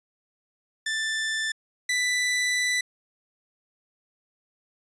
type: tone pair in turn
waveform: sawtooth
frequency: 1768 / 1984.5 Hz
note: A6 / B6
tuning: +8 / +8 cents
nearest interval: major second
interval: 200 cents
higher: second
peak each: -22 / -19 dBFS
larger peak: second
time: 0.86-1.52 / 1.89-2.81 s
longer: second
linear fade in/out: 5 ms
effects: resampled to 22050 Hz